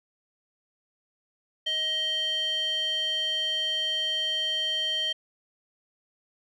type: tone with band-pass filter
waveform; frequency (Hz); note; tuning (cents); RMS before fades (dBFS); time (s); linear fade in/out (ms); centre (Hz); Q
square; 628; D#5; +16; -28; 1.66-5.13; 10; 3000; 8.5
effects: none